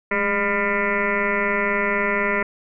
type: tone with frequency modulation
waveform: sine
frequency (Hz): 1200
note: D6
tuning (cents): +37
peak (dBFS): -18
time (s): 0.11-2.43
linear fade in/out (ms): 5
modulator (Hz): 198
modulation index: 5.2
effects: none